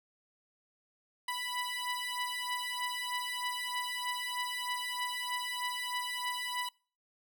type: beating tone pair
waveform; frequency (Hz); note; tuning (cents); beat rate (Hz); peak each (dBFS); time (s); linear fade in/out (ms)
15% pulse; 987 / 990.2; B5 / B5; -1 / +4; 3.2; -31; 1.28-6.69; 5
effects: noise-tail reverb RT60 0.4 s tail -25 dB re dry